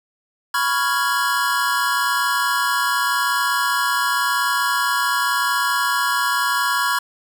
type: chord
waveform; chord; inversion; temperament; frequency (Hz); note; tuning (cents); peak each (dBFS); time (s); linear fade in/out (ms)
square; C# dominant seventh; third; equal; 987.8 / 1108.7 / 1396.9 / 1661.2; B5 / C#6 / E#6 / G#6; 0 / 0 / 0 / 0; -24; 0.54-6.99; 5
effects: none